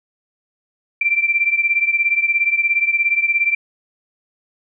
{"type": "beating tone pair", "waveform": "sine", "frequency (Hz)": [2349, 2366], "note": ["D7", "D7"], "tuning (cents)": [0, 12], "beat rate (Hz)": 17, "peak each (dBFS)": [-16, -19], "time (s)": [1.01, 3.55], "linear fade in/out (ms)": 5, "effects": []}